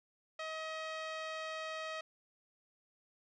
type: tone with low-pass filter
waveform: 5% pulse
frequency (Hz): 634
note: D#5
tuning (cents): +32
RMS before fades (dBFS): -42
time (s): 0.39-2.01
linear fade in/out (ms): 5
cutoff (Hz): 2400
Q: 0.54
effects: none